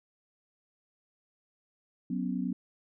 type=chord; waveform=sine; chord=F# suspended fourth; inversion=none; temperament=equal; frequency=185 / 246.9 / 277.2 Hz; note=F#3 / B3 / C#4; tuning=0 / 0 / 0 cents; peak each=-33 / -33 / -36 dBFS; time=2.1-2.53 s; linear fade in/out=5 ms; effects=none